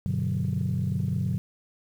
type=chord; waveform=sine; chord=G major seventh; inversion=none; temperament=equal; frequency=98 / 123.47 / 146.83 / 185 Hz; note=G2 / B2 / D3 / F#3; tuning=0 / 0 / 0 / 0 cents; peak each=-29 dBFS; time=0.06-1.38 s; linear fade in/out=0 ms; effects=tanh soft clip ceiling -18 dBFS + 9-bit